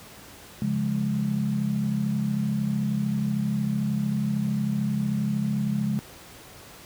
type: chord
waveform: sine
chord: Db major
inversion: none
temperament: equal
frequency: 138.59 / 174.61 / 207.7 Hz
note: Db3 / F3 / Ab3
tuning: 0 / 0 / 0 cents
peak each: -28 / -31 / -25 dBFS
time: 0.62-5.99 s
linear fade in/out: 0 ms
effects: pink hiss -46 dBFS RMS until 6.85 s + high-pass 60 Hz 12 dB/octave